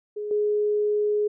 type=tone with level steps; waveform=sine; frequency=418.3 Hz; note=G#4; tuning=12 cents sharp; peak=-28 / -20 dBFS; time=0.16-1.28 s; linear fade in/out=10 ms; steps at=0.31 s; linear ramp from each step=2 ms; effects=none